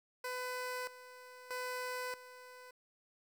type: tone with tremolo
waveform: 15% pulse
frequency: 502 Hz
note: B4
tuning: 28 cents sharp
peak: -32 dBFS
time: 0.24-2.71 s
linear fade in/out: 5 ms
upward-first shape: square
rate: 0.79 Hz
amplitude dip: 80%
effects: 12-bit